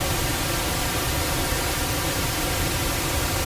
pink noise with comb filter, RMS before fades -24 dBFS, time 0-3.45 s, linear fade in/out 10 ms, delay 4.7 ms, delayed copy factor -0.65, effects resampled to 32000 Hz

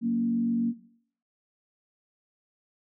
sine tone with frequency modulation, 232.7 Hz, A#3, 3 cents flat, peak -23 dBFS, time 0.01-0.74 s, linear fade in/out 50 ms, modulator 47.6 Hz, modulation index 0.52, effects noise-tail reverb RT60 0.6 s tail -17 dB re dry

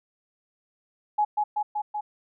sine tone with echo, 840 Hz, G#5, 19 cents sharp, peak -19 dBFS, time 1.18-1.25 s, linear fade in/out 10 ms, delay 190 ms, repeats 4, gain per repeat -2 dB, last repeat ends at 2.01 s, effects none

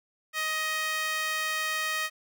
sawtooth tone with high-pass filter, 627 Hz, D#5, 13 cents sharp, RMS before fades -30 dBFS, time 0.33-2.1 s, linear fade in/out 50 ms, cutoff 1700 Hz, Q 1.9, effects none

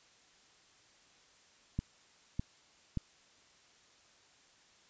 clicks, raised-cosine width 5 ms, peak -21 dBFS, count 3, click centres 1.79 / 2.395 / 2.973 s, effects white hiss -64 dBFS RMS until 4.89 s + resampled to 16000 Hz

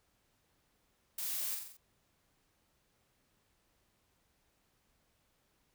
blue noise with echo, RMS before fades -39 dBFS, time 1.18-1.55 s, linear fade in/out 5 ms, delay 44 ms, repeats 5, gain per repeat -4 dB, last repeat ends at 1.77 s, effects pink hiss -75 dBFS RMS until 5.74 s

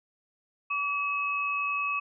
sine tone pair together, 1145.7 / 2572 Hz, D6 / E7, -43 / -43 cents, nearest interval octave + major second, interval 1400 cents, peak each -30 / -29 dBFS, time 0.7-2 s, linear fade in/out 10 ms, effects none

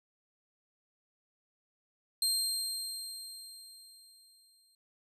25% pulse tone with exponential decay, 4186 Hz, C8, in tune, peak -22 dBFS, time 2.22-4.75 s, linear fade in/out 2 ms, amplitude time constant 550 ms, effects none

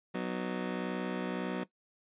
25% pulse chord, B major, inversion second, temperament just, 185.21 / 246.9 / 308.7 Hz, F#3 / B3 / D#4, +2 / 0 / -14 cents, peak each -32 / -34 / -38 dBFS, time 0.14-1.64 s, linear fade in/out 10 ms, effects noise-tail reverb RT60 0.1 s tail -17 dB re dry + resampled to 8000 Hz

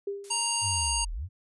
sine tone with exponential decay, 400 Hz, G4, 35 cents sharp, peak -27 dBFS, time 0.07-0.53 s, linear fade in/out 5 ms, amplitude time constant 100 ms
blue noise, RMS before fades -46 dBFS, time 0.24-0.9 s, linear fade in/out 2 ms
harmonic tone, 932.3 Hz, A#5, in tune, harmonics 1 / 3 / 5 / 7 / 9 / 10, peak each -33 / -33 / -33 / -33 / -33 / -33 dBFS, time 0.3-1.05 s, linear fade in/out 10 ms
sine linear two-way sweep, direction down then up, 103.83 to 36.75 to 103.83 Hz, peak -31 dBFS, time 0.61-1.29 s, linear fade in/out 50 ms, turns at 1.13 s
effects resampled to 24000 Hz

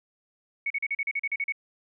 sine tone bursts, 2222 Hz, C#7, 4 cents sharp, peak -25 dBFS, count 11, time 0.66-1.523 s, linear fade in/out 5 ms, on 43 ms, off 39 ms, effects none

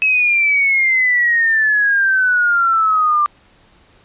sine exponential sweep, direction down, 2581 to 1180 Hz, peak -11 dBFS, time 0.02-3.26 s, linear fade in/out 0 ms, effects pink hiss -51 dBFS RMS until 4.04 s + resampled to 8000 Hz

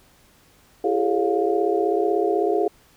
sine tone cluster, 336.9 / 398.8 / 434.9 / 553 / 704 Hz, E4 / G4 / A4 / C#5 / F5, +38 / +30 / -20 / -4 / +14 cents, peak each -25 / -22 / -24 / -31 / -25 dBFS, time 0.84-2.68 s, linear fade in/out 5 ms, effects pink hiss -56 dBFS RMS until 2.96 s

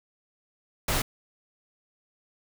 pink noise, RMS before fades -26 dBFS, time 0.88-1.02 s, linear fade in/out 5 ms, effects none

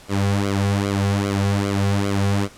sawtooth tone with flanger, 99.6 Hz, G2, 28 cents sharp, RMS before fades -20 dBFS, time 0.08-2.49 s, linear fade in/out 50 ms, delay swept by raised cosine 1.1 to 3.3 ms, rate 2.5 Hz, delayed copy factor -0.85, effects pink hiss -45 dBFS RMS until 2.57 s + low-pass 10000 Hz 12 dB/octave

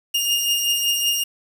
sawtooth beating tone pair, 2831 / 2836.3 Hz, F7 / F7, +23 / +26 cents, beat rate 5.3 Hz, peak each -16 / -23 dBFS, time 0.14-1.24 s, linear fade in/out 10 ms, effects 7-bit

